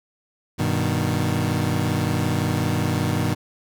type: chord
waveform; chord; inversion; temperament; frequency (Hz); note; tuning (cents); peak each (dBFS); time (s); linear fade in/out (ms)
25% pulse; G augmented; none; equal; 98 / 123.47 / 155.56; G2 / B2 / D#3; 0 / 0 / 0; -21; 0.58-3.35; 20
effects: none